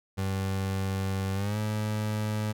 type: tone with pitch glide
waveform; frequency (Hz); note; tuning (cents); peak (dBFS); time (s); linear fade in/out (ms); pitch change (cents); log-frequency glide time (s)
30% pulse; 96.4 to 106.96; G2 to A2; -28 to -49; -25; 0.17-2.53; 20; +179; 1.34-1.58
effects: none